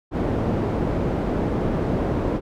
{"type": "low-pass noise", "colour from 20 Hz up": "white", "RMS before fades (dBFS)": -23, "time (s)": [0.11, 2.41], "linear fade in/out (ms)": 50, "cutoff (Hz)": 400, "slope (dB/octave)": 12, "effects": []}